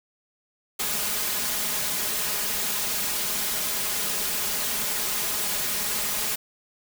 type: noise with comb filter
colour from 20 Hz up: white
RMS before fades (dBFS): -27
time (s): 0.79-6.36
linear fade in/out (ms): 10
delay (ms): 4.8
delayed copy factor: +0.65
effects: none